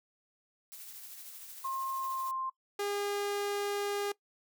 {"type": "noise with tremolo", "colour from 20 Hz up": "blue", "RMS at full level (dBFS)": -46, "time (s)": [0.72, 2.31], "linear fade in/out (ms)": 0, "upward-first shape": "triangle", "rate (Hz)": 13, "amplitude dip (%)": 40}
{"type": "tone with pitch glide", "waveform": "sine", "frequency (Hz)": [1064, 1051.8], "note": ["C6", "C6"], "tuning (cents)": [29, 9], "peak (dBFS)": -33, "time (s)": [1.64, 2.5], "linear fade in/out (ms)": 10, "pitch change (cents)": -20, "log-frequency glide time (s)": [1.93, 2.36]}
{"type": "tone", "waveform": "sawtooth", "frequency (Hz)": 406.4, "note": "G#4", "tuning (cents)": -38, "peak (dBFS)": -28, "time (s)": [2.79, 4.12], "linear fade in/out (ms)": 5}
{"effects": ["noise-tail reverb RT60 0.1 s tail -20 dB re dry"]}